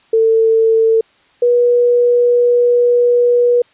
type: tone pair in turn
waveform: sine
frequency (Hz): 448.2 / 484.1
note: A4 / B4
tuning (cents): +32 / -35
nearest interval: minor second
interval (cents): 133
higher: second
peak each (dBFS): -8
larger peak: neither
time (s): 0.13-1.01 / 1.42-3.62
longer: second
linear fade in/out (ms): 5
effects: white hiss -52 dBFS RMS until 3.73 s + resampled to 8000 Hz